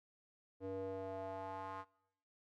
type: tone with band-pass filter sweep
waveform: square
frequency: 95.7 Hz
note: G2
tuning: 41 cents flat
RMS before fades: -45 dBFS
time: 0.6-1.85 s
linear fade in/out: 50 ms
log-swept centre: 410 to 1100 Hz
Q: 3.3
effects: noise-tail reverb RT60 0.9 s tail -24 dB re dry